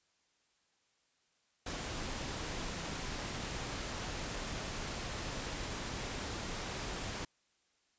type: noise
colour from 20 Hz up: pink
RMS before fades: -40 dBFS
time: 1.66-7.25 s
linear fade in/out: 5 ms
effects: white hiss -75 dBFS RMS until 7.98 s + resampled to 16000 Hz